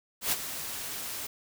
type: noise with ADSR envelope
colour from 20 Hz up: white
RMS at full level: -26 dBFS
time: 0.21-1.27 s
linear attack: 110 ms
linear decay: 33 ms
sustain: -11 dB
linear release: 6 ms
effects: none